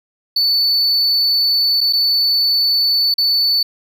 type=tone with dropouts; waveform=triangle; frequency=4485 Hz; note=C#8; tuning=19 cents sharp; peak=-11 dBFS; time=0.36-3.63 s; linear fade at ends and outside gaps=5 ms; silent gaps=1.807-1.811 / 1.927-1.932 / 3.141-3.181 s; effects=none